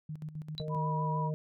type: tone with tremolo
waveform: sine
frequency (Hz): 154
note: D#3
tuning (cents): -17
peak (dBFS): -36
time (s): 0.09-0.76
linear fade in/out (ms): 5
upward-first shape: square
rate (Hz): 7.6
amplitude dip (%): 70
type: tone with exponential decay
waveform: sine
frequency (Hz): 3951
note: B7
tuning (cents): 0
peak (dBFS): -32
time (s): 0.58-0.65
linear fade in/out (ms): 0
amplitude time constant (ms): 15
type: harmonic tone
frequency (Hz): 154.3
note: D#3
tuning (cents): -14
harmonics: 1 / 3 / 4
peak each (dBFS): -31 / -41 / -43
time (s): 0.6-1.34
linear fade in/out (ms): 0
type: tone with vibrato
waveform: sine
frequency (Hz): 977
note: B5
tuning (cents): -19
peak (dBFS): -33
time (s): 0.69-1.31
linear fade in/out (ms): 50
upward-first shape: sine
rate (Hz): 6.6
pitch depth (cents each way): 27
effects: none